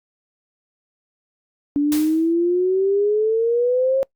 sine exponential sweep, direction up, 285.6 to 543 Hz, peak -15 dBFS, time 1.76-4.03 s, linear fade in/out 0 ms
white noise with exponential decay, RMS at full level -26 dBFS, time 1.92-2.33 s, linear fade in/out 0 ms, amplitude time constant 89 ms
effects noise-tail reverb RT60 0.1 s tail -25 dB re dry + Opus 48 kbps

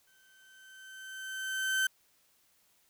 35% pulse tone with exponential growth, 1541 Hz, G6, 30 cents flat, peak -24 dBFS, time 0.07-1.87 s, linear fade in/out 5 ms, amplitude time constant 390 ms, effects white hiss -69 dBFS RMS until 2.89 s

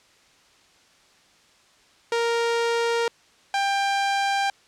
sawtooth tone pair in turn, 466.2 / 793.2 Hz, A#4 / G5, 0 / +20 cents, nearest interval major sixth, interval 920 cents, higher second, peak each -17 dBFS, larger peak neither, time 2.12-3.08 / 3.54-4.5 s, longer neither, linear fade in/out 2 ms, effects white hiss -57 dBFS RMS until 4.67 s + low-pass 6000 Hz 12 dB/octave

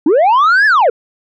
sine linear two-way sweep, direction up then down, 270 to 1760 to 424.9 Hz, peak -4 dBFS, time 0.06-0.9 s, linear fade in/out 5 ms, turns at 0.66 s, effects tanh soft clip ceiling -6 dBFS

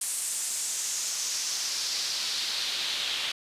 pink noise with band-pass filter sweep, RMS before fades -31 dBFS, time 0.01-3.32 s, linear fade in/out 5 ms, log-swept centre 8900 to 3300 Hz, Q 2.5, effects resampled to 32000 Hz

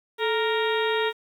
harmonic tone with a mistuned harmonic, 466.2 Hz, A#4, in tune, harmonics 1 / 2 / 3 / 4 / 5 / 6 / 7 / 8, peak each -24 / -29 / -32 / -31 / -36 / -37 / -36 / -34 dBFS, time 0.18-1.13 s, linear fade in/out 50 ms, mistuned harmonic 1, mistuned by -110 cents, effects 9-bit

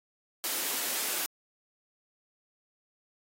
white high-pass noise, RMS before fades -32 dBFS, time 0.44-1.26 s, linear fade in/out 0 ms, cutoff 240 Hz, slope 24 dB/octave, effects AAC 48 kbps

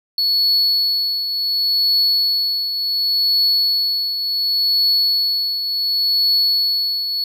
triangle tone with tremolo, 4400 Hz, C#8, 14 cents flat, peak -11 dBFS, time 0.18-7.24 s, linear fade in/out 2 ms, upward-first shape triangle, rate 0.69 Hz, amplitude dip 60%, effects none

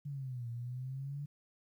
sine exponential two-way sweep, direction down then up, 146.3 to 116.54 to 146.3 Hz, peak -38 dBFS, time 0.05-1.26 s, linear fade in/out 10 ms, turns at 0.49 s, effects 12-bit

